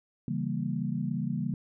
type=chord; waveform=sine; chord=C# diminished seventh; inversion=none; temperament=equal; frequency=138.59 / 164.81 / 196 / 233.1 Hz; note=C#3 / E3 / G3 / Bb3; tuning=0 / 0 / 0 / 0 cents; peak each=-34 dBFS; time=0.28-1.54 s; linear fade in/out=2 ms; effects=none